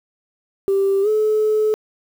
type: tone with pitch glide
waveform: sine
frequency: 392 to 430 Hz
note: G4 to A4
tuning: 0 to -40 cents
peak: -13 dBFS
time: 0.68-1.74 s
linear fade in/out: 0 ms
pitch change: +160 cents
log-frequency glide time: 1.02-1.08 s
effects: tanh soft clip ceiling -10 dBFS + 7-bit